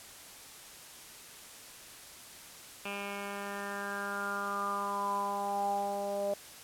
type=tone with low-pass filter sweep; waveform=10% pulse; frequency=200.9 Hz; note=G3; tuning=43 cents sharp; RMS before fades=-35 dBFS; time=2.85-6.34 s; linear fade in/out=5 ms; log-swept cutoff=2500 to 620 Hz; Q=7.9; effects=white hiss -50 dBFS RMS until 6.63 s + low-pass 12000 Hz 12 dB/octave